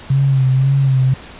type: tone with vibrato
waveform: sine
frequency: 134 Hz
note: C3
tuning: 42 cents sharp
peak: -10 dBFS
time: 0.1-1.14 s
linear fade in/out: 5 ms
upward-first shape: sine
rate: 1.9 Hz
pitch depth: 49 cents each way
effects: pink hiss -36 dBFS RMS until 1.39 s + resampled to 8000 Hz